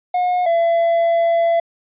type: tone pair in turn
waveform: triangle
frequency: 721 / 673.8 Hz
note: F#5 / E5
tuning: -45 / +38 cents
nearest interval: minor second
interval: 117 cents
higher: first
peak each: -13 / -11 dBFS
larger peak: second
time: 0.14-0.46 / 0.46-1.6 s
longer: second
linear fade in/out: 5 ms
effects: resampled to 8000 Hz